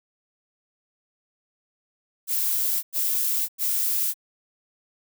violet noise bursts, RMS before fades -24 dBFS, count 3, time 2.27-4.142 s, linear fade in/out 50 ms, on 560 ms, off 96 ms, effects none

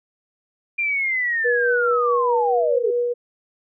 sine linear sweep, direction down, 2400 to 391.8 Hz, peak -19 dBFS, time 0.78-2.91 s, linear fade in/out 10 ms
sine tone with tremolo, 483 Hz, B4, 39 cents flat, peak -17 dBFS, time 1.44-3.14 s, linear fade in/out 20 ms, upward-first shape triangle, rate 4.7 Hz, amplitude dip 30%
effects none

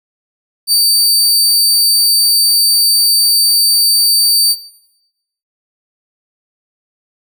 sawtooth tone, 4613 Hz, D8, 32 cents flat, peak -5 dBFS, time 0.67-4.56 s, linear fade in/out 50 ms, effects noise-tail reverb RT60 0.9 s tail -17 dB re dry

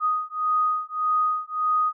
sine beating tone pair, 1244.5 / 1246.2 Hz, D#6 / D#6, 0 / +2 cents, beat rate 1.7 Hz, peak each -24 / -24 dBFS, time 0-1.93 s, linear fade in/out 50 ms, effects none

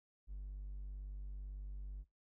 triangle tone, 49 Hz, G1, in tune, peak -40 dBFS, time 0.27-2.05 s, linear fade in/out 50 ms, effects noise-tail reverb RT60 0.2 s tail -24 dB re dry + tanh soft clip ceiling -38 dBFS

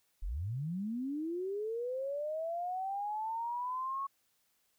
sine linear sweep, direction up, 32.7 to 1108.7 Hz, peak -34 dBFS, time 0.22-4.07 s, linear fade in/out 10 ms, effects white hiss -75 dBFS RMS until 4.78 s

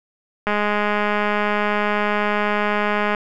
click train, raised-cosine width 0.5 ms, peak -6 dBFS, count 558, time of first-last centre 0.47-3.148 s, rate 208 Hz, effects none

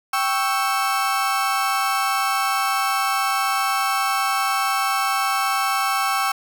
35% pulse chord, C# diminished, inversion second, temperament equal, 784 / 1108.7 / 1318.5 Hz, G5 / C#6 / E6, 0 / 0 / 0 cents, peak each -22 dBFS, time 0.13-6.32 s, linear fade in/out 5 ms, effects none

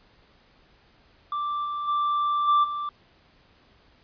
triangle tone with level steps, 1174.7 Hz, D6, in tune, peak -24 / -26 / -20 / -15 / -26 dBFS, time 1.32-2.89 s, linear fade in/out 2 ms, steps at 1.64 / 1.87 / 2.47 / 2.63 s, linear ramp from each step 20 ms, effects pink hiss -59 dBFS RMS until 4.03 s + resampled to 11025 Hz

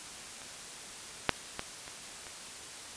clicks, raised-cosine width 0.3 ms, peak -30 / -6 / -17 / -27 / -28 dBFS, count 5, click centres 0.418 / 1.293 / 1.594 / 1.879 / 2.268 s, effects white hiss -45 dBFS RMS until 2.96 s + resampled to 22050 Hz

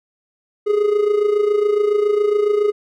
triangle tone with amplitude modulation, 415.9 Hz, G#4, 2 cents sharp, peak -9 dBFS, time 0.66-2.72 s, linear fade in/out 20 ms, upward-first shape sine, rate 27.2 Hz, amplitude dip 65%, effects none

